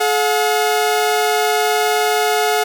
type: tone pair together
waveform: sawtooth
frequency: 427.6 / 719.1 Hz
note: A4 / F#5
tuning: -49 / -50 cents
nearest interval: major sixth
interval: 899 cents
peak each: -13 dBFS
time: 0-2.64 s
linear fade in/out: 10 ms
effects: none